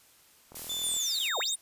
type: click train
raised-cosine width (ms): 1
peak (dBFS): -34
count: 19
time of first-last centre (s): 0.52-0.966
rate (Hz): 40.4
type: noise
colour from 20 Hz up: blue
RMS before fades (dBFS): -39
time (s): 0.55-1.29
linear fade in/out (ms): 5
type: tone with pitch glide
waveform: 35% pulse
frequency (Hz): 3520 to 3689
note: A7 to A#7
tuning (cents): 0 to -19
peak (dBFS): -30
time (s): 0.69-1.55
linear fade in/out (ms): 10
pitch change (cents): +81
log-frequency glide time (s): 1.02-1.16
type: linear two-way sweep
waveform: sine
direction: down then up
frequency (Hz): 9820 to 409.2 to 9820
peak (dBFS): -30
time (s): 0.83-1.56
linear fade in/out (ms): 10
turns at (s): 1.39
effects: white hiss -60 dBFS RMS until 1.61 s + resampled to 32000 Hz